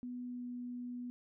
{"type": "tone with pitch glide", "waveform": "sine", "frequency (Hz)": [246.9, 245.2], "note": ["B3", "B3"], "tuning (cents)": [0, -12], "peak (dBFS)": -40, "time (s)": [0.03, 1.1], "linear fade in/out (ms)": 0, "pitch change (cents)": -12, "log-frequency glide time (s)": [0.24, 0.47], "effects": []}